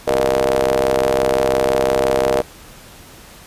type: ring-modulated tone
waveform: sawtooth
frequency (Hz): 65.8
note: C2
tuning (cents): +10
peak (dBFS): -7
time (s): 0.07-2.42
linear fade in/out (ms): 10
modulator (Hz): 538
effects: pink hiss -41 dBFS RMS until 3.46 s + resampled to 32000 Hz